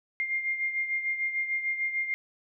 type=beating tone pair; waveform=sine; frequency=2112 / 2118.7 Hz; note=C7 / C7; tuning=+16 / +21 cents; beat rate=6.7 Hz; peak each=-28 / -35 dBFS; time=0.2-2.14 s; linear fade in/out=0 ms; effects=none